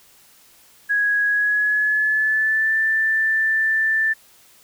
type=tone with pitch glide; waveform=sine; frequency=1661.2 to 1770.2 Hz; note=G#6 to A6; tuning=0 to +10 cents; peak=-16 dBFS; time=0.89-4.14 s; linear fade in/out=20 ms; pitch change=+110 cents; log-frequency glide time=1.27-2.75 s; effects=white hiss -52 dBFS RMS until 4.63 s